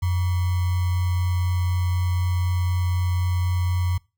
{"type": "tone with sample-and-hold", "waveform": "sine", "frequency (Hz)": 89.6, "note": "F2", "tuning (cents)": 45, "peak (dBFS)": -19, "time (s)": [0.02, 3.98], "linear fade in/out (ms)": 10, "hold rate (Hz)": 1050, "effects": ["noise-tail reverb RT60 0.3 s tail -24 dB re dry"]}